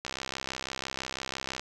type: click train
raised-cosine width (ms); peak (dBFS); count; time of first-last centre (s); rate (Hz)
0.2; -16; 103; 0.05-1.595; 66
effects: none